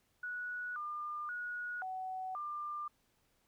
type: tone with pitch steps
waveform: sine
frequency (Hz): 1468 / 1202 / 1455 / 750 / 1194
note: F#6 / D6 / F#6 / F#5 / D6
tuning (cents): -14 / +40 / -29 / +23 / +28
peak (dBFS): -38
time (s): 0.23-2.88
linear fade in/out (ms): 5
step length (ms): 530
effects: pink hiss -75 dBFS RMS until 3.47 s